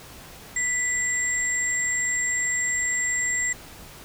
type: tone pair together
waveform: sine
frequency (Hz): 1975.5 / 7458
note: B6 / A#8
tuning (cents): 0 / 0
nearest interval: octave + major seventh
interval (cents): 2300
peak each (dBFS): -25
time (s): 0.56-3.53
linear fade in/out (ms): 5
effects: pink hiss -44 dBFS RMS until 4.04 s